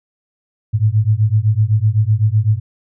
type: beating tone pair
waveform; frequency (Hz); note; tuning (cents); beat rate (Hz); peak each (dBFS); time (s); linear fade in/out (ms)
sine; 103.83 / 111.73; G#2 / A2; 0 / +27; 7.9; -14 / -14; 0.73-2.6; 20
effects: none